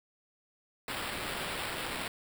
white noise with sample-and-hold, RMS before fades -37 dBFS, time 0.88-2.08 s, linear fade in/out 2 ms, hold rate 6300 Hz, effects none

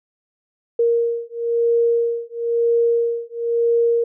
sine beating tone pair, 467 / 468 Hz, A#4 / A#4, +3 / +7 cents, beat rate 1 Hz, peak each -19 dBFS, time 0.79-4.04 s, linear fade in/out 5 ms, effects none

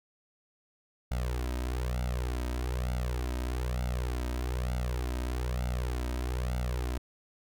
sawtooth tone with flanger, 61.7 Hz, B1, 1 cent flat, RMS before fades -32 dBFS, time 1.11-6.98 s, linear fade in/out 5 ms, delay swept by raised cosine 1.4 to 3.2 ms, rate 1.1 Hz, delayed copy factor +1, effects none

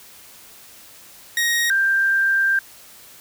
sawtooth / sine tone pair in turn, 1878 / 1582 Hz, A#6 / G6, +12 / +15 cents, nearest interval minor third, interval 297 cents, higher first, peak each -14 / -15 dBFS, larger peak first, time 1.37-1.7 / 1.7-2.59 s, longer second, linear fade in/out 2 ms, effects white hiss -45 dBFS RMS until 3.2 s

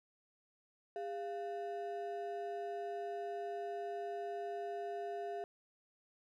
triangle ring-modulated tone, 549 Hz, C#5, 17 cents flat, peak -34 dBFS, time 0.96-5.44 s, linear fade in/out 0 ms, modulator 144 Hz, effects none

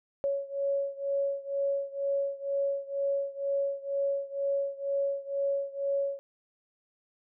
sine beating tone pair, 556 / 558.1 Hz, C#5 / C#5, +5 / +12 cents, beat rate 2.1 Hz, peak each -30 / -32 dBFS, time 0.24-6.19 s, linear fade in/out 0 ms, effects none

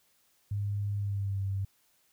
sine tone with pitch glide, 101.8 to 97.6 Hz, G#2 to G2, -34 to -7 cents, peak -29 dBFS, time 0.51-1.65 s, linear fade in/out 5 ms, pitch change -73 cents, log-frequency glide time 0.96-1.42 s, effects white hiss -69 dBFS RMS until 2.12 s

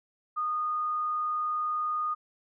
sine tone, 1230 Hz, D#6, 20 cents flat, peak -27 dBFS, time 0.36-2.15 s, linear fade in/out 20 ms, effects none

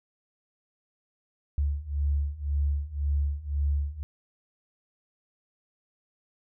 sine beating tone pair, 70.8 / 72.7 Hz, C#2 / D2, +37 / -17 cents, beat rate 1.9 Hz, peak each -29 / -27 dBFS, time 1.58-4.03 s, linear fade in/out 0 ms, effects none

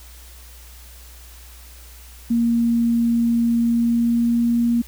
sine tone with pitch glide, 233.6 to 235.9 Hz, A#3 to A#3, +4 to +21 cents, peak -15 dBFS, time 2.3-4.82 s, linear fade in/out 10 ms, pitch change +17 cents, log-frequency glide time 3.65-4.69 s, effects added 60 Hz sine -41 dBFS peak until 4.87 s + white hiss -46 dBFS RMS until 4.87 s

